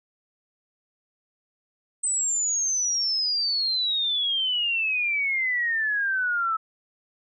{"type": "exponential sweep", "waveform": "sine", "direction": "down", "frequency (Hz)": [8200, 1301], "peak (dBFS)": -22, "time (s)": [2.03, 6.57], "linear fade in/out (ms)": 10, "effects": []}